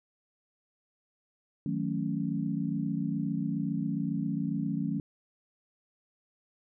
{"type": "chord", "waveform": "sine", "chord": "D# half-diminished seventh", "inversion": "none", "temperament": "equal with one note detuned", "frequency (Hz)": [157.74, 185, 220, 277.2], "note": ["D#3", "F#3", "A3", "C#4"], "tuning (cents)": [24, 0, 0, 0], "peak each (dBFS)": -34, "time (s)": [1.66, 5], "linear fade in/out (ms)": 2, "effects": []}